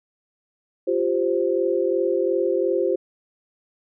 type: chord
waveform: sine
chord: F suspended second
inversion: none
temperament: equal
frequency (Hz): 349.2 / 392 / 523.3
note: F4 / G4 / C5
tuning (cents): 0 / 0 / 0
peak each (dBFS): -23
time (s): 0.87-2.96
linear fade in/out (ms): 10
effects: none